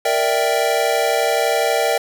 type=chord; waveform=square; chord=E half-diminished seventh; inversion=second; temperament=equal; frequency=466.2 / 587.3 / 659.3 / 784 Hz; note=Bb4 / D5 / E5 / G5; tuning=0 / 0 / 0 / 0 cents; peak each=-22 dBFS; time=0.05-1.98 s; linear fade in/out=5 ms; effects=none